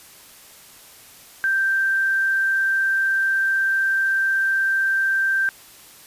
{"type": "tone", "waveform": "sine", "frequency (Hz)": 1569, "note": "G6", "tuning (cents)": 1, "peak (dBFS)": -17, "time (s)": [1.44, 5.49], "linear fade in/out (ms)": 0, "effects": ["white hiss -46 dBFS RMS until 6.06 s", "resampled to 32000 Hz"]}